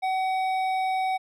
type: tone with hard clipping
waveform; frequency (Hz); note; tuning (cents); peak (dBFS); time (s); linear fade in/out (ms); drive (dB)
sine; 755; F#5; +35; -25; 0.02-1.18; 20; 9
effects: none